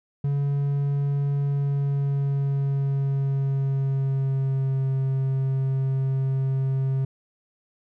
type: tone with pitch glide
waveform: triangle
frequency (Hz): 141.3 to 133.83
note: C#3 to C3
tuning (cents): +34 to +39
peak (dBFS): -19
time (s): 0.24-7.05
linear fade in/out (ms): 5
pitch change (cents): -95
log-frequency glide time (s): 1.41-4.88
effects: none